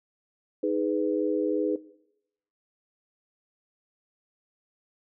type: chord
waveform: sine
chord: G# minor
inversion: second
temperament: just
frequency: 311.5 / 415.3 / 498.4 Hz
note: D#4 / G#4 / B4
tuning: +2 / 0 / +16 cents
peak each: -28 dBFS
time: 0.63-1.76 s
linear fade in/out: 5 ms
effects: noise-tail reverb RT60 0.8 s tail -18 dB re dry